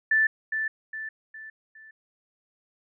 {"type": "tone with echo", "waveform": "sine", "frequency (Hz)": 1760, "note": "A6", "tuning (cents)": 0, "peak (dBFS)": -18, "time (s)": [0.11, 0.27], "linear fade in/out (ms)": 5, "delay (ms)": 410, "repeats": 4, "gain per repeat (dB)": -7, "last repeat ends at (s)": 1.91, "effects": []}